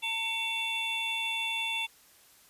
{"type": "tone cluster", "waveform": "triangle", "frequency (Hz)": [900, 2236, 2706, 3492], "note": ["A5", "C#7", "E7", "A7"], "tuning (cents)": [39, 14, 45, -14], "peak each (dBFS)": [-37, -38, -31, -33], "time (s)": [0.02, 1.87], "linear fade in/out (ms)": 20, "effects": ["white hiss -59 dBFS RMS until 2.49 s", "resampled to 32000 Hz"]}